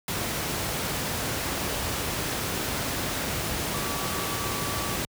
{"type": "tone in noise", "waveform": "sine", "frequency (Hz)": 1150, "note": "D6", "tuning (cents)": -37, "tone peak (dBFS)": -36, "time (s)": [3.74, 4.96], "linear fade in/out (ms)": 2, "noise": "pink", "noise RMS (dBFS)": -29, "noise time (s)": [0.08, 5.05], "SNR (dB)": -10, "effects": ["high-pass 60 Hz 12 dB/octave"]}